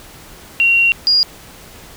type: tone pair in turn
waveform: sine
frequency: 2750 / 4851 Hz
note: F7 / D#8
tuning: -27 / -45 cents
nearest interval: minor seventh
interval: 982 cents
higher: second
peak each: -9 dBFS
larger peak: neither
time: 0.6-0.92 / 1.07-1.23 s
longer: first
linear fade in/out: 0 ms
effects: pink hiss -39 dBFS RMS until 1.96 s